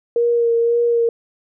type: tone with vibrato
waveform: sine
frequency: 468.9 Hz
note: A#4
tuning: 10 cents sharp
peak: -13 dBFS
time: 0.16-1.09 s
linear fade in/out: 2 ms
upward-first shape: sine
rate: 1.9 Hz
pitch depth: 19 cents each way
effects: none